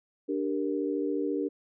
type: chord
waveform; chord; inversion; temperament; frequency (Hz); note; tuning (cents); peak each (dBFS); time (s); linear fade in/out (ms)
sine; G minor; second; equal; 293.7 / 392 / 466.2; D4 / G4 / Bb4; 0 / 0 / 0; -30 / -32 / -33; 0.28-1.49; 20
effects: none